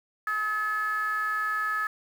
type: ring-modulated tone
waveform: triangle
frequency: 220 Hz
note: A3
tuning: in tune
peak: -20 dBFS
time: 0.27-1.87 s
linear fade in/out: 2 ms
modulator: 1500 Hz
effects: tanh soft clip ceiling -17 dBFS + 8-bit